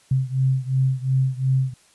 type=beating tone pair; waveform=sine; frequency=130.81 / 133.61 Hz; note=C3 / C3; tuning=0 / +37 cents; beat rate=2.8 Hz; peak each=-20 / -22 dBFS; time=0.11-1.74 s; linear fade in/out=5 ms; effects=white hiss -56 dBFS RMS until 1.94 s + resampled to 24000 Hz